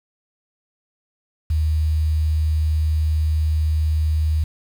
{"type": "tone with quantisation", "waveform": "sine", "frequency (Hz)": 77.78, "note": "D#2", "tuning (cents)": 0, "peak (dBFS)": -16, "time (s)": [1.5, 4.44], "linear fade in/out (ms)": 5, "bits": 7, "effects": []}